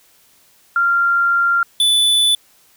sine / square tone pair in turn, 1387 / 3484 Hz, F6 / A7, -12 / -18 cents, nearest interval octave + major third, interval 1594 cents, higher second, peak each -12 dBFS, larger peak neither, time 0.76-1.63 / 1.8-2.35 s, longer first, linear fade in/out 2 ms, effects white hiss -53 dBFS RMS until 2.76 s

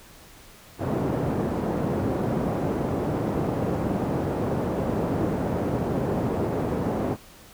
pink band-pass noise, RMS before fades -26 dBFS, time 0.78-7.17 s, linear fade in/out 50 ms, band 120 to 630 Hz, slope 12 dB/octave, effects pink hiss -49 dBFS RMS until 7.53 s

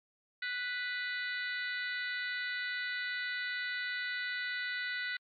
harmonic tone with a mistuned harmonic, 493.9 Hz, B4, in tune, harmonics 3 / 4 / 5 / 6 / 7 / 8 / 9, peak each -38 / -38 / -49 / -50 / -50 / -44 / -52 dBFS, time 0.42-5.17 s, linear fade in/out 5 ms, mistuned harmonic 7, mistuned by +46 cents, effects AAC 64 kbps

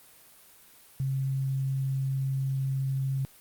sine tone, 134.5 Hz, C3, 48 cents sharp, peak -26 dBFS, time 1-3.25 s, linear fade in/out 0 ms, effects white hiss -55 dBFS RMS until 3.4 s + Opus 32 kbps

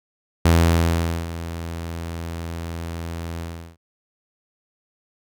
sawtooth tone with ADSR envelope, 83.6 Hz, E2, 25 cents sharp, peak -8 dBFS, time 0.45-3.77 s, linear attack 7 ms, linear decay 810 ms, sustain -16 dB, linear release 360 ms, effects none

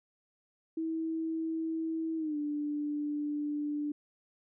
sine tone with pitch glide, 323.4 to 294.9 Hz, E4 to D4, -33 to +7 cents, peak -31 dBFS, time 0.77-3.92 s, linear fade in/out 5 ms, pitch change -160 cents, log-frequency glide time 2.17-2.37 s, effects none

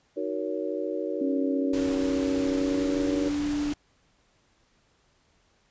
sine chord, D# minor seventh, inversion none, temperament just, 311.1 / 373.4 / 466.7 / 560 Hz, D#4 / F#4 / A#4 / C#5, 0 / +16 / +2 / +18 cents, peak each -33 dBFS, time 0.16-3.3 s, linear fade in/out 20 ms
sine tone with pitch glide, 276.4 to 292.8 Hz, C#4 to D4, -5 to -5 cents, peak -25 dBFS, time 1.21-3.73 s, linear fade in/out 5 ms, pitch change +100 cents, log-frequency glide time 2.37-3.44 s
pink noise, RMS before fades -38 dBFS, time 1.73-3.74 s, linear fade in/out 5 ms
effects pink hiss -66 dBFS RMS until 5.7 s + resampled to 16000 Hz

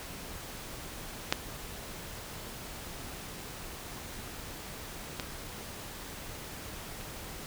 clicks, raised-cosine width 0.2 ms, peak -7 / -16 / -28 dBFS, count 3, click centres 1.325 / 5.198 / 7.011 s, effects pink hiss -43 dBFS RMS until 7.46 s

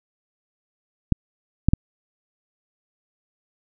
clicks, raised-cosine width 5 ms, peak -3 dBFS, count 3, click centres 1.123 / 1.686 / 1.735 s, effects none

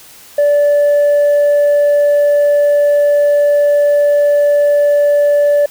sine tone with tanh clipping, 581 Hz, D5, 19 cents flat, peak -8 dBFS, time 0.38-5.66 s, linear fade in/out 5 ms, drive 1 dB, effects white hiss -39 dBFS RMS until 5.7 s

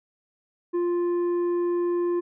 sine tone with tanh clipping, 349.2 Hz, F4, in tune, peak -23 dBFS, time 0.73-2.21 s, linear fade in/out 20 ms, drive 6 dB, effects none

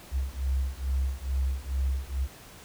sine beating tone pair, 65.41 / 67.71 Hz, C2 / C#2, 0 / -40 cents, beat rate 2.3 Hz, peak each -29 dBFS, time 0.11-2.28 s, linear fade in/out 50 ms, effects pink hiss -49 dBFS RMS until 2.64 s

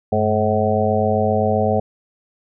harmonic tone with a mistuned harmonic, 107.6 Hz, A2, 38 cents flat, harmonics 1 / 2 / 4 / 5 / 6 / 7, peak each -22 / -22 / -22 / -22 / -22 / -22 dBFS, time 0.12-1.8 s, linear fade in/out 5 ms, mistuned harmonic 1, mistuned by -140 cents, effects none

